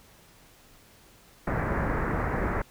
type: low-pass noise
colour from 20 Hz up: pink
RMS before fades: -28 dBFS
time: 1.47-2.62 s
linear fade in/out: 5 ms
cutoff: 2000 Hz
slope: 48 dB/octave
effects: pink hiss -56 dBFS RMS until 2.7 s